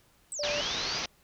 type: linear two-way sweep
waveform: sine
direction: down then up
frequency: 8372 to 2349 to 4949 Hz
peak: -34 dBFS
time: 0.32-0.99 s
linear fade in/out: 0 ms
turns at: 0.49 s
type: tone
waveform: sine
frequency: 587.3 Hz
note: D5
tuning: in tune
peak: -31 dBFS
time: 0.39-0.61 s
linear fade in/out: 5 ms
type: low-pass noise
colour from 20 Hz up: white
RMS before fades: -34 dBFS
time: 0.43-1.06 s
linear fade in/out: 5 ms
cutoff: 6100 Hz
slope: 96 dB/octave
effects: pink hiss -64 dBFS RMS until 1.23 s